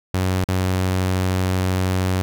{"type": "tone with dropouts", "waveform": "sawtooth", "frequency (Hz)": 92.9, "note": "F#2", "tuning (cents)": 7, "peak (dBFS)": -14, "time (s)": [0.14, 2.22], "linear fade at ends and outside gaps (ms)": 0, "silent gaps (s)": [0.442, 0.487], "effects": []}